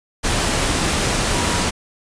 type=tone in noise; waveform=sine; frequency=960 Hz; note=B5; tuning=49 cents flat; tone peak=-28 dBFS; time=1.32-1.64 s; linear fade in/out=20 ms; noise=pink; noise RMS=-19 dBFS; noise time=0.23-1.71 s; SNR=-12 dB; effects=resampled to 22050 Hz